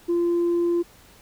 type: tone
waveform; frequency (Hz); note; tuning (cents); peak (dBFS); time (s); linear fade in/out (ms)
sine; 344.6; F4; -23; -17; 0.08-0.83; 20
effects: tanh soft clip ceiling -17 dBFS + pink hiss -52 dBFS RMS until 1.21 s